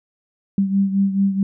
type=beating tone pair; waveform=sine; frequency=195.4 / 200 Hz; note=G3 / G3; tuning=-5 / +35 cents; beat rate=4.6 Hz; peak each=-16 / -22 dBFS; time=0.58-1.43 s; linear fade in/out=2 ms; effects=none